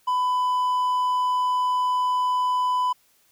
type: tone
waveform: triangle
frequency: 1000 Hz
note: B5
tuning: 21 cents sharp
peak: -18 dBFS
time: 0.07-2.93 s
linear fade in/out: 10 ms
effects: white hiss -62 dBFS RMS until 3.31 s